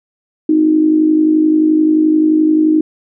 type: tone with amplitude modulation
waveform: sine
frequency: 311.1 Hz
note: D#4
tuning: in tune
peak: -5 dBFS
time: 0.49-2.81 s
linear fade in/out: 5 ms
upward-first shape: sine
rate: 51.5 Hz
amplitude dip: 60%
effects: none